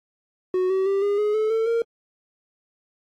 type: tone with pitch steps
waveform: triangle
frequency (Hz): 368.7 / 380.8 / 393.3 / 406.3 / 419.6 / 433.4 / 447.7 / 462.4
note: F#4 / F#4 / G4 / G#4 / G#4 / A4 / A4 / A#4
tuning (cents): -6 / +50 / +6 / -38 / +18 / -26 / +30 / -14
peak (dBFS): -17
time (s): 0.54-1.82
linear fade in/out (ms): 2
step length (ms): 160
effects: AAC 48 kbps